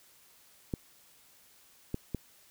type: clicks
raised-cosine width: 3 ms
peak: -19 dBFS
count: 3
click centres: 0.738 / 1.944 / 2.147 s
effects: white hiss -61 dBFS RMS until 2.5 s